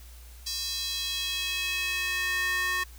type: tone with high-pass filter sweep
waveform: square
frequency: 365.5 Hz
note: F#4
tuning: 21 cents flat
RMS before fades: -30 dBFS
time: 0.46-2.84 s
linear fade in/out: 10 ms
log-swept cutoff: 4800 to 1500 Hz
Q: 2.9
effects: added 60 Hz sine -45 dBFS peak until 2.98 s + white hiss -54 dBFS RMS until 2.98 s